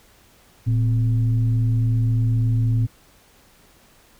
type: tone with frequency modulation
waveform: sine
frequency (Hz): 114.3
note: A#2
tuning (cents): -34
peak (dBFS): -16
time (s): 0.66-2.87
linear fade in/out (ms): 20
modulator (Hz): 145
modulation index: 0.38
effects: pink hiss -54 dBFS RMS until 4.19 s